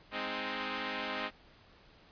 5% pulse chord, Ab major, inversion none, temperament equal, 207.7 / 261.6 / 311.1 Hz, Ab3 / C4 / Eb4, 0 / 0 / 0 cents, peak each -29 / -26 / -30 dBFS, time 0.11-1.31 s, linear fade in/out 50 ms, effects pink hiss -60 dBFS RMS until 2.11 s + resampled to 11025 Hz

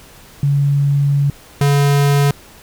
sine / square tone pair in turn, 141.6 / 142.11 Hz, C#3 / C#3, +37 / +43 cents, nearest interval unison, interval 6 cents, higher second, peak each -11 / -11 dBFS, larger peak neither, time 0.43-1.3 / 1.61-2.31 s, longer first, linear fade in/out 2 ms, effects pink hiss -42 dBFS RMS until 2.62 s

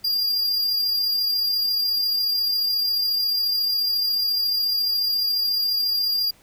square tone with amplitude modulation, 4802 Hz, D8, 38 cents sharp, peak -19 dBFS, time 0.04-6.31 s, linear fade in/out 10 ms, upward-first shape sine, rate 34.2 Hz, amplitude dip 30%, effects pink hiss -55 dBFS RMS until 6.42 s

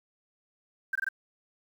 sine tone bursts, 1568 Hz, G6, in tune, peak -26 dBFS, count 4, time 0.93-1.089 s, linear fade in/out 5 ms, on 24 ms, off 21 ms, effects 9-bit

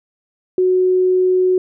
sine tone, 368.6 Hz, F#4, 7 cents flat, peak -11 dBFS, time 0.58-1.58 s, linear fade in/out 2 ms, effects none

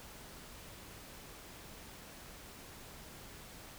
silence, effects pink hiss -52 dBFS RMS until 3.78 s

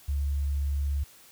sine tone, 70.7 Hz, C#2, 35 cents sharp, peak -25 dBFS, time 0.08-1.04 s, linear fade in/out 10 ms, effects white hiss -54 dBFS RMS until 1.31 s

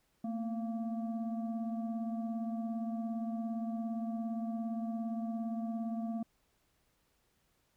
sine tone with frequency modulation, 223.8 Hz, A3, 30 cents sharp, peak -34 dBFS, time 0.24-6.23 s, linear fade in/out 5 ms, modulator 465 Hz, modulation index 0.65, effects pink hiss -75 dBFS RMS until 7.76 s

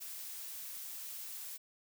blue noise, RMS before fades -45 dBFS, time 0-1.58 s, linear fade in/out 20 ms, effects none

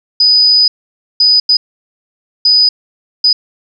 sine tone bursts at uneven times, 4978 Hz, D#8, in tune, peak -5 dBFS, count 5, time 0.2-0.68 / 1.2-1.4 / 1.49-1.57 / 2.45-2.69 / 3.24-3.33 s, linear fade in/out 5 ms, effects none

